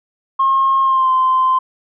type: tone with pitch glide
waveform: sine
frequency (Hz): 1075 to 1037.8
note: C6 to C6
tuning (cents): +47 to -14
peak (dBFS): -10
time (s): 0.39-1.59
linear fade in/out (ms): 10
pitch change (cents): -61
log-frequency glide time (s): 0.82-1.11
effects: tanh soft clip ceiling -6 dBFS